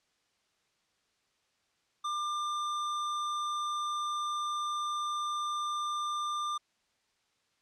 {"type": "tone", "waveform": "square", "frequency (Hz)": 1195, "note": "D6", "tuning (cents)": 30, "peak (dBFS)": -32, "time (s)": [2.04, 6.58], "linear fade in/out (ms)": 10, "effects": ["white hiss -74 dBFS RMS until 7.61 s", "low-pass 6000 Hz 12 dB/octave"]}